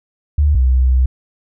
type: tone pair in turn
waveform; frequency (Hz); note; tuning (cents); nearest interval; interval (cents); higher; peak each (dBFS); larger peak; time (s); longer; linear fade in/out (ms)
sine; 73.42 / 63.93; D2 / C2; 0 / -40; major second; 240; first; -9; neither; 0.38-0.55 / 0.55-1.06; second; 5
effects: none